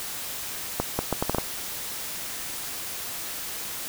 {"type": "accelerating click train", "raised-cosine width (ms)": 1, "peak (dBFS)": -9, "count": 7, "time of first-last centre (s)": [0.8, 1.384], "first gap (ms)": 190, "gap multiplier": 0.72, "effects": ["white hiss -34 dBFS RMS until 3.88 s"]}